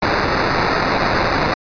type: noise with sample-and-hold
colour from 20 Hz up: white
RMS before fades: -17 dBFS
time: 0.02-1.54 s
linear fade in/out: 5 ms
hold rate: 3150 Hz
effects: resampled to 11025 Hz